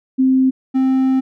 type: tone pair in turn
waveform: sine / triangle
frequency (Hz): 261.6 / 262.8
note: C4 / C4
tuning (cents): 0 / +8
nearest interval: unison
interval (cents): 8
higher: second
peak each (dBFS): -10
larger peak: neither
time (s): 0.18-0.51 / 0.74-1.21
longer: second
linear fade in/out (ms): 20
effects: none